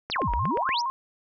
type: exponential two-way sweep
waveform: sine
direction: down then up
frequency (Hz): 6272 to 38.89 to 6272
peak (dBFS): -26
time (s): 0.1-0.82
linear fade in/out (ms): 20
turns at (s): 0.32
type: click train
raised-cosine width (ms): 0.5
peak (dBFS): -17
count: 6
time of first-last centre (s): 0.1-0.691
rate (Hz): 8.46
type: tone with vibrato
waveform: sine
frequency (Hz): 1006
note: B5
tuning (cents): +32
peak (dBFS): -25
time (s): 0.16-0.9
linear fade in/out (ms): 0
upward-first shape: square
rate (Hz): 4.3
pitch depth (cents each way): 95
effects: none